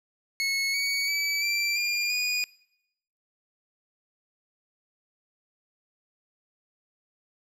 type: tone with pitch steps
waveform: 25% pulse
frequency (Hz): 2192 / 2243 / 2296 / 2349 / 2404 / 2460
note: C#7 / C#7 / D7 / D7 / D7 / D#7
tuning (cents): -20 / +20 / -40 / 0 / +40 / -20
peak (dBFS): -21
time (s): 0.4-2.44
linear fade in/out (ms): 0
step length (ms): 340
effects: noise-tail reverb RT60 0.8 s tail -23 dB re dry + low-pass 12000 Hz 12 dB/octave